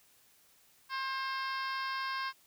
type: harmonic tone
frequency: 532 Hz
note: C5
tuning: 29 cents sharp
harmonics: 2 / 3 / 4 / 5 / 6 / 7 / 8 / 9 / 10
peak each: -36 / -39 / -45 / -48 / -49 / -50 / -50 / -47 / -50 dBFS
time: 0.89-2.33 s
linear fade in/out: 50 ms
effects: white hiss -65 dBFS RMS until 2.46 s